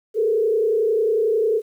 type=tone with frequency modulation; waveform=sine; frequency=440 Hz; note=A4; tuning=in tune; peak=-16 dBFS; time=0.14-1.62 s; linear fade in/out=50 ms; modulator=31.1 Hz; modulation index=1; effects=9-bit